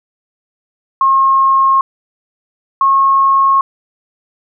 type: tone pair in turn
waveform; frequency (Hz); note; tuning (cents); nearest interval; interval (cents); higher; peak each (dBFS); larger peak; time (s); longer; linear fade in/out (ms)
sine; 1077 / 1087.6; C6 / C#6; +50 / -33; unison; 17; second; -7; neither; 1.01-1.81 / 2.81-3.61; neither; 2
effects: none

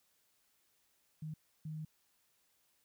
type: tone bursts at uneven times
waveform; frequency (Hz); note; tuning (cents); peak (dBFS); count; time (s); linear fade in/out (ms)
sine; 155.56; D#3; 0; -40; 2; 1.22-1.34 / 1.65-1.85; 5
effects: white hiss -75 dBFS RMS until 2.84 s

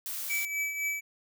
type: noise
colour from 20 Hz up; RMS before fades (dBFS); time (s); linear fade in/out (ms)
blue; -36; 0.06-0.45; 0
type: tone with tremolo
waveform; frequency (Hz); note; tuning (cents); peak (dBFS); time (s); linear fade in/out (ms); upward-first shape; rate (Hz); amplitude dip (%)
square; 2299; D7; -37; -28; 0.29-1.01; 20; triangle; 3.9; 60
effects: none

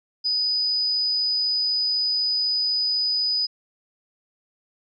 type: tone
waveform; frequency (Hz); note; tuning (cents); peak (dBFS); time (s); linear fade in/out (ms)
sine; 4978; D#8; 0; -20; 0.24-3.47; 20
effects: none

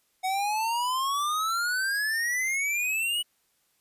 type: exponential sweep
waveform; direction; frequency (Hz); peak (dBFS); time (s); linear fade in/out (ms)
square; up; 740 to 2960; -26; 0.23-3.23; 20
effects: white hiss -70 dBFS RMS until 3.8 s + resampled to 32000 Hz

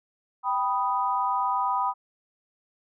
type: chord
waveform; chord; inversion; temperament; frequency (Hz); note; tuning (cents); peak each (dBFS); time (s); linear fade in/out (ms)
sine; G augmented; none; equal; 784 / 987.8 / 1244.5; G5 / B5 / D#6; 0 / 0 / 0; -29 / -25 / -29; 0.43-1.94; 50
effects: none

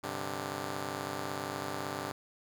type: chord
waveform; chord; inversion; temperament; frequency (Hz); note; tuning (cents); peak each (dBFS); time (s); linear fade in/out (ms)
5% pulse; G suspended fourth; none; just; 98 / 130.67 / 147; G2 / C3 / D3; 0 / -2 / +2; -30; 0.03-2.12; 10
effects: none

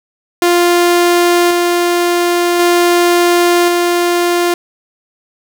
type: tone with tremolo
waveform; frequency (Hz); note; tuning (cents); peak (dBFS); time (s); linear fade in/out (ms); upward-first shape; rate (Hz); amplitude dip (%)
sawtooth; 349.2; F4; 0; -4; 0.42-4.54; 2; square; 0.46; 25
effects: none

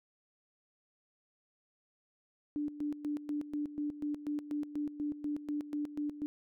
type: tone with tremolo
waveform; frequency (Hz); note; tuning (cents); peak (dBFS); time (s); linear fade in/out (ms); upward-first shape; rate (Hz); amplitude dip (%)
sine; 294.8; D4; +7; -32; 2.56-6.26; 0; square; 4.1; 75
effects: none

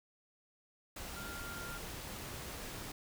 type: tone in noise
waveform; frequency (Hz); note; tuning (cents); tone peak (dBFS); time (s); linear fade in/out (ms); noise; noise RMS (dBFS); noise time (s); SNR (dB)
sine; 1396.9; F6; 0; -46; 1.16-1.78; 5; pink; -45; 0.96-2.92; -4
effects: none

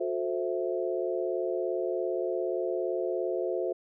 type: chord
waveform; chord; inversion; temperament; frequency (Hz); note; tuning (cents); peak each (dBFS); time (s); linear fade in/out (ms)
sine; F# half-diminished seventh; none; equal with one note detuned; 362.6 / 440 / 523.3 / 659.3; F#4 / A4 / C5 / E5; -35 / 0 / 0 / 0; -31 / -35 / -33 / -35; 0-3.73; 10
effects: none

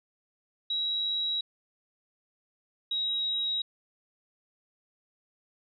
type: tone pair in turn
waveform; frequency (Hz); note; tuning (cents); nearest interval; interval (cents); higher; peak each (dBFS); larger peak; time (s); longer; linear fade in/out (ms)
sine; 3866 / 3826; B7 / A#7; -38 / +44; unison; 18; first; -27; neither; 0.7-1.41 / 2.91-3.62; neither; 5
effects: none

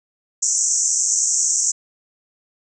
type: band-pass noise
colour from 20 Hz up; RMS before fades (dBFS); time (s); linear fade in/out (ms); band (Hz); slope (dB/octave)
white; -19; 0.42-1.72; 10; 5800 to 7800; 96
effects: none

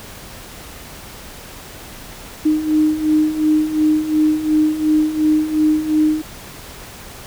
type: beating tone pair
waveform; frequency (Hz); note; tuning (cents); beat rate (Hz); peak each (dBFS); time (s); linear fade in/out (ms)
sine; 305.9 / 308.7; D#4 / D#4; -29 / -14; 2.8; -19 / -14; 2.45-6.22; 10
effects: pink hiss -36 dBFS RMS until 7.26 s

